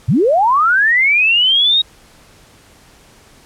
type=linear sweep; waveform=sine; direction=up; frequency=92.5 to 3802 Hz; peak=-9 dBFS; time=0.08-1.82 s; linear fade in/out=10 ms; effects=pink hiss -46 dBFS RMS until 3.45 s + low-pass 11000 Hz 12 dB/octave